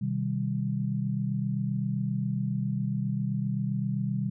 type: chord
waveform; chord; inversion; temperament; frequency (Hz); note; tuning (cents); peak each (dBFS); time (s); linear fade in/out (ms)
sine; C minor; none; equal with one note detuned; 128.05 / 155.56 / 196; C3 / Eb3 / G3; -37 / 0 / 0; -30 / -33 / -30; 0.01-4.3; 10
effects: none